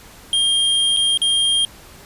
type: tone with dropouts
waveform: square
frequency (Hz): 3213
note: G7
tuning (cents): +42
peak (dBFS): -15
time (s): 0.33-1.65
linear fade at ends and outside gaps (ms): 1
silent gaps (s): 0.965-0.97 / 1.174-1.217
effects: pink hiss -43 dBFS RMS until 2.05 s + resampled to 32000 Hz